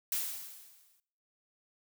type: noise with exponential decay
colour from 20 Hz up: blue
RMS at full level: -31 dBFS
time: 0.12-1 s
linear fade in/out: 2 ms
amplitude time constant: 190 ms
effects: noise-tail reverb RT60 0.6 s tail -20 dB re dry